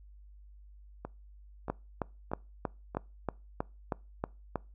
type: two click trains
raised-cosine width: 1 ms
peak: -24 / -17 dBFS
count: 4 / 10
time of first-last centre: 1.05-2.949 / 1.7-4.557 s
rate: 1.58 / 3.15 Hz
effects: noise-tail reverb RT60 0.3 s tail -24 dB re dry + added 50 Hz sine -51 dBFS peak until 4.74 s